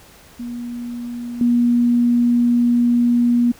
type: tone with level steps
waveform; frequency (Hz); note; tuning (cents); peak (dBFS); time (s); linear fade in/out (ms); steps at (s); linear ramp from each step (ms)
sine; 240; B3; -49; -25 / -12; 0.39-3.52; 10; 1.41; 2
effects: pink hiss -46 dBFS RMS until 3.59 s